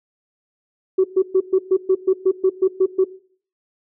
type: tone bursts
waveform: sine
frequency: 377.1 Hz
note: F#4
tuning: 33 cents sharp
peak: -10 dBFS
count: 12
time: 0.98-3.044 s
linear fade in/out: 10 ms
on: 62 ms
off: 120 ms
effects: noise-tail reverb RT60 0.5 s tail -18 dB re dry + tanh soft clip ceiling -7 dBFS